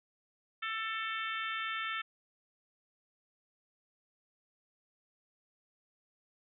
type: harmonic tone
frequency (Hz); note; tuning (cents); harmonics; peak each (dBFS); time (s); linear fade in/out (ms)
443.9; A4; +15; 3 / 4 / 5 / 6 / 7 / 8; -38 / -40 / -42 / -44 / -45 / -46; 0.62-2.02; 10
effects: none